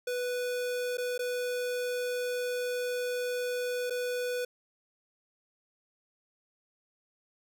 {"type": "tone with dropouts", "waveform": "square", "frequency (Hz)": 493.9, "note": "B4", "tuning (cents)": 0, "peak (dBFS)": -31, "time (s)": [0.07, 4.45], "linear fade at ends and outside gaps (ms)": 5, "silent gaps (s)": [[0.972, 0.981], [1.179, 1.191], [3.899, 3.905]], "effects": []}